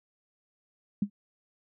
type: tone with exponential decay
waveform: sine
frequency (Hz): 202.9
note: G#3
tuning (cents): -40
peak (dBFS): -20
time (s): 1.02-1.1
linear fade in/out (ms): 5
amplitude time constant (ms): 16
effects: none